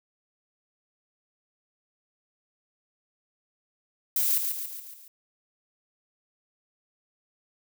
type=noise with echo; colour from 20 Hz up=violet; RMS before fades=-25 dBFS; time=4.16-4.38 s; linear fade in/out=2 ms; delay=140 ms; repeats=5; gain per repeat=-5 dB; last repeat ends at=5.08 s; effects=none